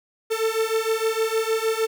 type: beating tone pair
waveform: 45% pulse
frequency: 442.1 / 448.6 Hz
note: A4 / A4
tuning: +8 / +34 cents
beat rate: 6.5 Hz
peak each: -24 dBFS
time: 0.3-1.87 s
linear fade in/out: 20 ms
effects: none